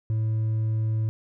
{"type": "tone with hard clipping", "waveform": "sine", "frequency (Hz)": 110, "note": "A2", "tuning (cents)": 0, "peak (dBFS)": -23, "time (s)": [0.1, 1.09], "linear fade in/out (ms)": 0, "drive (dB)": 2, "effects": []}